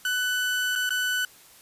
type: tone with dropouts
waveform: 30% pulse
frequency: 1495 Hz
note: F#6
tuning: 17 cents sharp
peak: -21 dBFS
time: 0.05-1.25 s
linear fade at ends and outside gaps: 2 ms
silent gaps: 0.754-0.758 / 0.893-0.905 s
effects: white hiss -52 dBFS RMS until 1.61 s + resampled to 32000 Hz